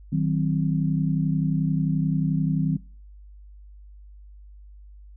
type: chord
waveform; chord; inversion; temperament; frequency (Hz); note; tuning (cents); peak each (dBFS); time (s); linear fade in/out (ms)
sine; C diminished; first; just; 156.98 / 188.37 / 261.6; Eb3 / Gb3 / C4; +16 / +31 / 0; -22 / -26 / -28; 0.12-2.77; 10
effects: noise-tail reverb RT60 0.4 s tail -22 dB re dry + added 50 Hz sine -43 dBFS peak until 5.16 s

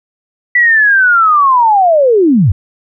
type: linear sweep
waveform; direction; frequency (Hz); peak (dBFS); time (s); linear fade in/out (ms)
sine; down; 1975.5 to 76.5; -5; 0.55-2.52; 5
effects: none

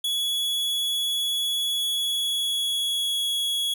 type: tone with pitch glide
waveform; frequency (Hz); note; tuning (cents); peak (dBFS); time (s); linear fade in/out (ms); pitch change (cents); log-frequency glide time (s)
45% pulse; 3378 to 3347; G#7 to G#7; +29 to +13; -23; 0.04-3.74; 5; -16; 1.73-3.27
effects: none

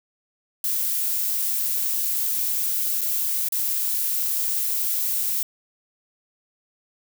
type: noise with dropouts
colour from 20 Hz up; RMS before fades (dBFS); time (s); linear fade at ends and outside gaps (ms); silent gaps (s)
violet; -24; 0.64-5.43; 2; 3.01-3.014 / 3.487-3.522
effects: none

